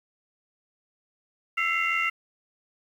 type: tone cluster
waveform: sine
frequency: 1331 / 2041 / 2127 / 2762 Hz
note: E6 / C7 / C7 / F7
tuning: +16 / -44 / +28 / -20 cents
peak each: -28 dBFS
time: 1.57-2.1 s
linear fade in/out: 10 ms
effects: tanh soft clip ceiling -15 dBFS + 9-bit